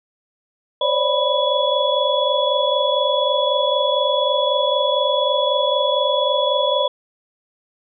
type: tone cluster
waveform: sine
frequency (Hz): 527 / 572 / 596 / 987 / 3386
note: C5 / D5 / D5 / B5 / G#7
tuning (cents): +12 / -46 / +25 / -1 / +33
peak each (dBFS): -22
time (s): 0.81-6.88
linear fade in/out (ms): 5
effects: none